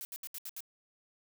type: noise bursts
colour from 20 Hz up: blue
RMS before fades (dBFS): -42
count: 6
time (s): 0.01-0.605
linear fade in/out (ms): 0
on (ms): 40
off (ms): 71
effects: none